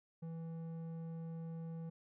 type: tone with low-pass filter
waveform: square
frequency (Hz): 164.3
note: E3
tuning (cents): -5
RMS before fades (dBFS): -45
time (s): 0.22-1.9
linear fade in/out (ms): 10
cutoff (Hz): 580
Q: 0.53
effects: none